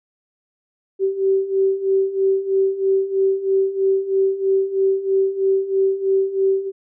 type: beating tone pair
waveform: sine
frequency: 384.6 / 387.7 Hz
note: G4 / G4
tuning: -33 / -19 cents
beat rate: 3.1 Hz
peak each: -21 / -17 dBFS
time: 0.99-6.72 s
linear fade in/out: 50 ms
effects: none